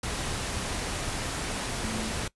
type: tone in noise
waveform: sine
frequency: 220 Hz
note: A3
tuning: in tune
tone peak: -34 dBFS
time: 1.84-2.12 s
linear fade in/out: 5 ms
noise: pink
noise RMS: -32 dBFS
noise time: 0.03-2.28 s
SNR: -5 dB
effects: noise-tail reverb RT60 0.1 s tail -20 dB re dry + resampled to 24000 Hz